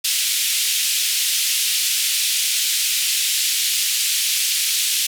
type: band-pass noise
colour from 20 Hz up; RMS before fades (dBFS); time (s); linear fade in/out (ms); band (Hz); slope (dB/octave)
pink; -20; 0.04-5.07; 10; 2700 to 14000; 24
effects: none